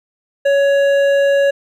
sine tone with hard clipping, 559 Hz, C#5, 14 cents sharp, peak -12 dBFS, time 0.45-1.51 s, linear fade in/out 10 ms, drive 9 dB, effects none

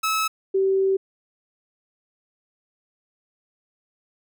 sawtooth / sine tone pair in turn, 1297 / 385.6 Hz, E6 / G4, -28 / -28 cents, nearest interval octave + major sixth, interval 2100 cents, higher first, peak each -17 dBFS, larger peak neither, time 0.03-0.28 / 0.54-0.97 s, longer second, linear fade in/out 10 ms, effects none

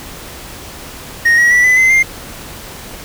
triangle tone with pitch steps, 1864.7 / 1910.5 / 1957.4 / 2005 / 2055 / 2105 Hz, A#6 / A#6 / B6 / B6 / C7 / C7, 0 / +42 / -16 / +26 / -32 / +10 cents, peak -5 dBFS, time 1.25-2.03 s, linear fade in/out 10 ms, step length 130 ms, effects pink hiss -31 dBFS RMS until 3.04 s

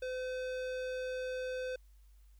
sine tone with tanh clipping, 510 Hz, C5, 44 cents flat, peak -38 dBFS, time 0.02-1.76 s, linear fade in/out 5 ms, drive 18 dB, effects added 50 Hz sine -57 dBFS peak until 2.39 s + white hiss -75 dBFS RMS until 2.39 s

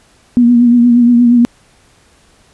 sine tone with vibrato, 240 Hz, B3, 49 cents flat, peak -4 dBFS, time 0.37-1.45 s, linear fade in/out 0 ms, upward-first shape triangle, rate 8.5 Hz, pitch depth 46 cents each way, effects pink hiss -49 dBFS RMS until 2.53 s + resampled to 24000 Hz

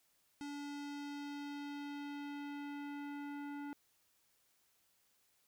square tone with low-pass filter sweep, 287.3 Hz, D4, 38 cents flat, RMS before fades -45 dBFS, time 0.41-3.73 s, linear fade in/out 0 ms, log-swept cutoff 7000 to 1700 Hz, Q 1.1, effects white hiss -75 dBFS RMS until 5.47 s

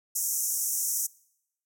pink band-pass noise, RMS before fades -29 dBFS, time 0.15-1.07 s, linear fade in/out 10 ms, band 5700 to 16000 Hz, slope 96 dB/octave, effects noise-tail reverb RT60 0.8 s tail -24 dB re dry

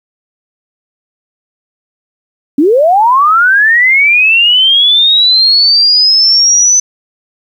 sine linear sweep, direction up, 263.2 to 6080 Hz, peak -4 dBFS, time 2.58-6.8 s, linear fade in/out 5 ms, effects 7-bit

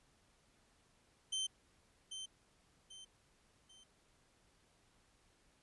sawtooth tone with echo, 3100 Hz, G7, 20 cents flat, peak -33 dBFS, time 1.32-1.47 s, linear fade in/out 10 ms, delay 790 ms, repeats 3, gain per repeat -8 dB, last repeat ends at 3.84 s, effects pink hiss -72 dBFS RMS until 5.62 s + resampled to 24000 Hz

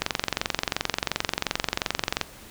click train, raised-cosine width 0.2 ms, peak -5 dBFS, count 51, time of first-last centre 0.02-2.213 s, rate 22.8 Hz, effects pink hiss -46 dBFS RMS until 2.5 s

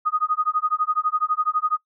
sine tone with tremolo, 1244.5 Hz, D#6, in tune, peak -16 dBFS, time 0.05-1.78 s, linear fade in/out 20 ms, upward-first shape sine, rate 12 Hz, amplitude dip 100%, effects noise-tail reverb RT60 0.1 s tail -21 dB re dry

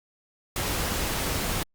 pink noise, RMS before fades -28 dBFS, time 0.56-1.63 s, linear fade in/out 2 ms, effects Opus 48 kbps

